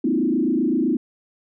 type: tone with frequency modulation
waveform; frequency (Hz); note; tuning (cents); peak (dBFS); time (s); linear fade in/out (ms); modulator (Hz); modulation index
sine; 282.9; C#4; +35; -17; 0.04-0.97; 5; 27.8; 2.2
effects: none